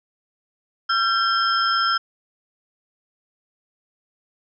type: tone cluster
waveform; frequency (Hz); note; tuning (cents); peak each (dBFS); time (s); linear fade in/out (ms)
sine; 1363 / 1578 / 3179 / 5210; F6 / G6 / G7 / E8; -43 / +11 / +24 / -21; -19 / -26 / -27 / -26; 0.89-1.98; 10
effects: none